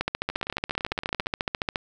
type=two click trains; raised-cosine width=0.3 ms; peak=-18 / -9 dBFS; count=18 / 26; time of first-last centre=0.3-1.26 / 0.01-1.758 s; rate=17.7 / 14.3 Hz; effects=none